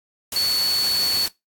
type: tone in noise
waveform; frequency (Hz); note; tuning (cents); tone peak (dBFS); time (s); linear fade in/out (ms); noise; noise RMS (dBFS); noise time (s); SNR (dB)
sine; 4435; C#8; 0; -18; 0.36-1.26; 2; white; -28; 0.32-1.28; +7
effects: noise-tail reverb RT60 0.2 s tail -22 dB re dry + AAC 64 kbps